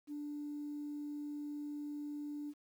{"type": "tone", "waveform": "sine", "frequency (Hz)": 293.7, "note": "D4", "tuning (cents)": 0, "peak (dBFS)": -39, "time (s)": [0.07, 2.54], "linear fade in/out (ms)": 50, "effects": ["tanh soft clip ceiling -36 dBFS", "11-bit"]}